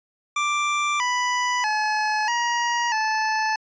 25% pulse tone with pitch steps, 1178 / 988 / 854 / 950 / 871 Hz, D6 / B5 / G#5 / A#5 / A5, +5 / 0 / +48 / +33 / -18 cents, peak -17 dBFS, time 0.36-3.56 s, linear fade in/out 5 ms, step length 640 ms, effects resampled to 16000 Hz

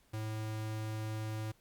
square tone, 108.9 Hz, A2, 17 cents flat, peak -37 dBFS, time 0.13-1.52 s, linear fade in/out 10 ms, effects pink hiss -69 dBFS RMS until 1.6 s + Opus 48 kbps

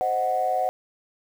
sine chord, C diminished, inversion none, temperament equal, 523.3 / 622.3 / 740 Hz, C5 / Eb5 / Gb5, 0 / 0 / 0 cents, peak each -28 / -28 / -22 dBFS, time 0.01-0.69 s, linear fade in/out 0 ms, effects tanh soft clip ceiling -13 dBFS + 8-bit

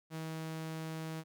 sawtooth tone, 160 Hz, D#3, 49 cents sharp, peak -35 dBFS, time 0.1-1.24 s, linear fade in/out 50 ms, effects none

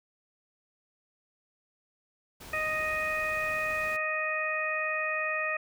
pink noise, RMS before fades -46 dBFS, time 2.4-3.97 s, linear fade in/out 10 ms
harmonic tone, 622.3 Hz, D#5, in tune, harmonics 1 / 2 / 3 / 4, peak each -35 / -35 / -32 / -33 dBFS, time 2.53-5.57 s, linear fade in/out 5 ms
effects none

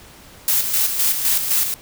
blue noise with tremolo, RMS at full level -17 dBFS, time 0.48-1.74 s, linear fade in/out 0 ms, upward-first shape square, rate 3.9 Hz, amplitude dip 50%, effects pink hiss -44 dBFS RMS until 1.81 s

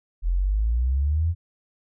sine exponential sweep, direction up, 41.2 to 87.4 Hz, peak -19 dBFS, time 0.22-1.35 s, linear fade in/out 50 ms, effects none

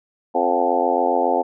harmonic tone with a mistuned harmonic, 87.31 Hz, F2, in tune, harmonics 3 / 4 / 5 / 6 / 7 / 8 / 9 / 10, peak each -27 / -26 / -25 / -23 / -27 / -22 / -24 / -24 dBFS, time 0.34-1.43 s, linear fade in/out 20 ms, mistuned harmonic 8, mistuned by +27 cents, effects none

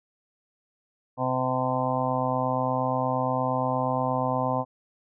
harmonic tone, 128.5 Hz, C3, 31 cents flat, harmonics 1 / 2 / 4 / 5 / 6 / 7 / 8, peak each -31 / -31 / -31 / -31 / -31 / -31 / -31 dBFS, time 1.17-4.65 s, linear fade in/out 50 ms, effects none

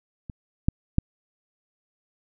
clicks, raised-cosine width 5 ms, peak -23 / -7 / -6 dBFS, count 3, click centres 0.298 / 0.685 / 0.984 s, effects none

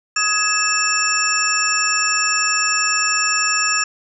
sine tone cluster, 1266 / 1675 / 2633 / 5500 / 7190 Hz, D#6 / G#6 / E7 / F8 / A8, +30 / +14 / -3 / -27 / +36 cents, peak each -22 dBFS, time 0.16-3.84 s, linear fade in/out 5 ms, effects none

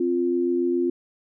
sine tone pair together, 261.6 / 348.9 Hz, C4 / F4, 0 / -2 cents, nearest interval perfect fourth, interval 498 cents, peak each -25 / -21 dBFS, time 0-0.9 s, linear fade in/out 5 ms, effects none

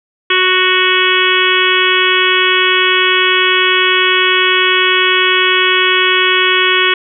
harmonic tone, 370 Hz, F#4, in tune, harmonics 1 / 3 / 4 / 5 / 6 / 7 / 8 / 9, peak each -17 / -17 / -17 / -17 / -17 / -17 / -17 / -17 dBFS, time 0.3-6.94 s, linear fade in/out 5 ms, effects none

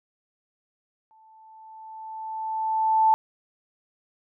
sine tone with exponential growth, 880 Hz, A5, in tune, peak -14 dBFS, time 1.11-3.14 s, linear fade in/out 0 ms, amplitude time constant 440 ms, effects none

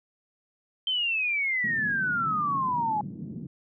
sine exponential sweep, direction down, 3136 to 830.6 Hz, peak -24 dBFS, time 0.87-3.01 s, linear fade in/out 2 ms
pink band-pass noise, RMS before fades -38 dBFS, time 1.64-3.47 s, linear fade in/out 2 ms, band 140 to 260 Hz, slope 24 dB/octave
effects none

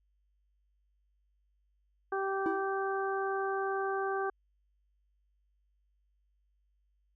harmonic tone, 388.9 Hz, G4, 14 cents flat, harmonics 1 / 2 / 3 / 4, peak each -33 / -36 / -38 / -39 dBFS, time 2.12-4.3 s, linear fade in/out 5 ms
triangle tone with exponential decay, 329.6 Hz, E4, in tune, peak -25 dBFS, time 2.46-2.73 s, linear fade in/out 1 ms, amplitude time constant 57 ms
effects added 50 Hz sine -70 dBFS peak until 7.15 s

